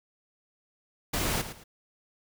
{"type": "noise with echo", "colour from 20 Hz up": "pink", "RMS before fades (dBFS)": -29, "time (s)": [1.13, 1.42], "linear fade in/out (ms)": 10, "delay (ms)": 110, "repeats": 2, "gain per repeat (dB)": -11, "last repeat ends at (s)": 1.64, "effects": []}